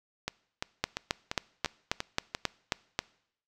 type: two click trains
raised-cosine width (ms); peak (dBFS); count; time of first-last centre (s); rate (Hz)
0.2; -14 / -9; 7 / 9; 0.28-2.349 / 0.84-2.991; 2.9 / 3.72
effects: noise-tail reverb RT60 0.7 s tail -23 dB re dry